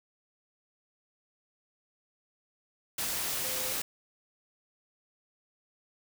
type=tone in noise; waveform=sine; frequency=516 Hz; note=C5; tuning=24 cents flat; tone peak=-42 dBFS; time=3.44-3.73 s; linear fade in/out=5 ms; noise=white; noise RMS=-33 dBFS; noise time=2.98-3.82 s; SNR=-12 dB; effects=none